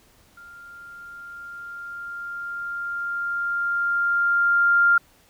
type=tone with level ramp; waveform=sine; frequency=1396.9 Hz; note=F6; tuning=in tune; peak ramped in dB=-42 to -13 dBFS; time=0.37-4.98 s; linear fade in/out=5 ms; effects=pink hiss -57 dBFS RMS until 5.29 s